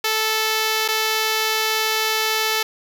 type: tone with dropouts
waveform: 5% pulse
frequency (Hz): 438.3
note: A4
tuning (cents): -7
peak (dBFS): -7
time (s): 0.04-2.63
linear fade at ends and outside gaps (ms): 5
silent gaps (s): 0.88-0.885
effects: none